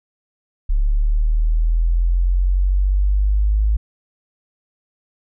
sine linear sweep, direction up, 35.02 to 53.1 Hz, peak -13 dBFS, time 0.69-3.77 s, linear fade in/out 10 ms, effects none

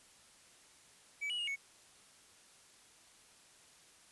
triangle tone with pitch steps, 2293 / 2926 / 2857 / 2214 Hz, D7 / F#7 / F7 / C#7, -42 / -20 / +39 / -3 cents, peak -34 dBFS, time 1.21-1.562 s, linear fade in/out 20 ms, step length 88 ms, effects white hiss -62 dBFS RMS until 4.11 s + resampled to 24000 Hz

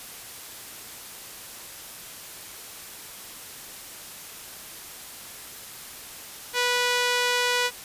sawtooth tone with band-pass filter, 490.5 Hz, B4, 12 cents flat, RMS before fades -24 dBFS, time 6.53-7.71 s, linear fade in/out 50 ms, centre 3200 Hz, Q 0.63, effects white hiss -41 dBFS RMS until 7.84 s + resampled to 32000 Hz

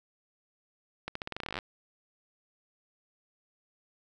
accelerating click train, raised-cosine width 0.3 ms, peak -19 dBFS, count 17, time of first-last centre 1.08-1.588 s, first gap 74 ms, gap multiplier 0.87, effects none

